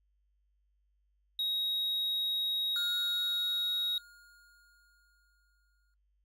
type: tone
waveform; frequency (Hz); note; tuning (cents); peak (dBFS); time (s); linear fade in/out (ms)
triangle; 3790; A#7; +28; -29; 1.39-3.98; 2
type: tone with exponential decay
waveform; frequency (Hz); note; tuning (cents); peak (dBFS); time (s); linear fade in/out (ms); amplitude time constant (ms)
square; 1424; F6; +33; -38; 2.76-5.94; 1; 690
effects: noise-tail reverb RT60 0.1 s tail -19 dB re dry + added 50 Hz sine -70 dBFS peak until 6.24 s